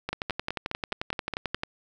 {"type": "two click trains", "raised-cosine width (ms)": 0.3, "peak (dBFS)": [-14, -13], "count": [8, 18], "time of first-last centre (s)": [[0.09, 1.545], [0.13, 1.634]], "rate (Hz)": [4.81, 11.3], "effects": []}